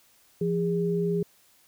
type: tone pair together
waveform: sine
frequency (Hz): 171.5 / 408.4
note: F3 / G#4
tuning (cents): -31 / -29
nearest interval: octave + minor third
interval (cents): 1502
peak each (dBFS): -26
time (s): 0.41-1.23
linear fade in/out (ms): 5
effects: white hiss -61 dBFS RMS until 1.67 s

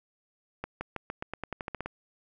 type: accelerating click train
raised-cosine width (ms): 0.5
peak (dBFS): -19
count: 13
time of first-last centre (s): 0.64-1.86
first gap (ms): 170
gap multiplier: 0.9
effects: none

